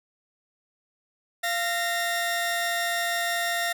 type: tone pair together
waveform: sawtooth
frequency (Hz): 691 / 1844.7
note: F5 / A#6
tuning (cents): -19 / -19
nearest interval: octave + perfect fourth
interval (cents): 1700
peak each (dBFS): -24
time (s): 1.43-3.73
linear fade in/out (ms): 10
effects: none